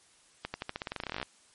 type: accelerating click train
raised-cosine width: 0.3 ms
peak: -18 dBFS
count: 20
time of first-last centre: 0.45-1.228 s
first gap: 90 ms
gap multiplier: 0.9
effects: white hiss -62 dBFS RMS until 1.54 s + MP3 48 kbps